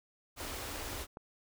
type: band-stop noise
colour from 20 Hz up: pink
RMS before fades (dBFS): -41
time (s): 0.36-1.07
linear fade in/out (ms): 50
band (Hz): 120 to 240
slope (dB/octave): 48
type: click train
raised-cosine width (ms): 1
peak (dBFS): -31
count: 4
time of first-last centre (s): 0.45-1.171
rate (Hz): 4.16
effects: none